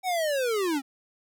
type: linear sweep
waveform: square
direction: down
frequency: 763 to 258.4 Hz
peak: -25 dBFS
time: 0.03-0.82 s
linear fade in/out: 50 ms
effects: none